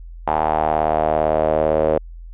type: tone with band-pass filter sweep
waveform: sawtooth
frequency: 77.78 Hz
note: D#2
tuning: in tune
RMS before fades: -18 dBFS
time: 0.27-1.98 s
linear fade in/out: 5 ms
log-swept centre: 830 to 530 Hz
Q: 4.8
effects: added 42 Hz sine -33 dBFS peak until 2.33 s + resampled to 8000 Hz